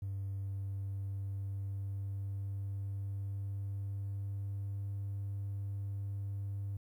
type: tone with pitch glide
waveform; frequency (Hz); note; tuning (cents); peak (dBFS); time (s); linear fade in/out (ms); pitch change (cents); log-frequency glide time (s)
triangle; 98 to 99.6; G2 to G2; 0 to +28; -33; 0.02-6.77; 5; +28; 0.43-4.85
effects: tanh soft clip ceiling -32 dBFS + 12-bit